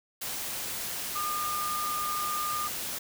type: tone in noise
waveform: sine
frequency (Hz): 1211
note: D#6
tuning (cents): -47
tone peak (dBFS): -30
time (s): 1.15-2.68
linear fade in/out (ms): 10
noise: white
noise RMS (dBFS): -35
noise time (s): 0.21-2.99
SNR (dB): +2
effects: none